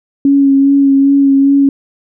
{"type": "tone with vibrato", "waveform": "sine", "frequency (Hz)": 276.4, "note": "C#4", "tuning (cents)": -5, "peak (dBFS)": -5, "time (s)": [0.25, 1.69], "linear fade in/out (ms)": 2, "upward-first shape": "sine", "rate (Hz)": 2.5, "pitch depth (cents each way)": 20, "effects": []}